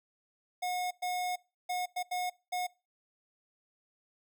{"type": "tone bursts at uneven times", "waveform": "square", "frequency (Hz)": 724, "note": "F#5", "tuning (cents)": -38, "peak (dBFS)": -32, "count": 6, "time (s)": [[0.62, 0.91], [1.02, 1.36], [1.69, 1.86], [1.96, 2.03], [2.11, 2.3], [2.52, 2.67]], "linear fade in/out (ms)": 10, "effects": ["noise-tail reverb RT60 0.3 s tail -23 dB re dry"]}